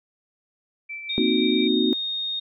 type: tone with tremolo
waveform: sine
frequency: 2329 Hz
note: D7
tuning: 15 cents flat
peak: -30 dBFS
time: 0.89-1.68 s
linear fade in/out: 10 ms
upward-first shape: triangle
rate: 5.8 Hz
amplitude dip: 45%
type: tone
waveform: sine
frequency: 3700 Hz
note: A#7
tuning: 14 cents flat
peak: -25 dBFS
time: 1.09-2.4 s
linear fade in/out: 10 ms
type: chord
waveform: sine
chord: C half-diminished seventh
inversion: third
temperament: equal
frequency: 233.1 / 261.6 / 311.1 / 370 Hz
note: Bb3 / C4 / Eb4 / Gb4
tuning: 0 / 0 / 0 / 0 cents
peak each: -24 dBFS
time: 1.18-1.93 s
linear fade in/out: 0 ms
effects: none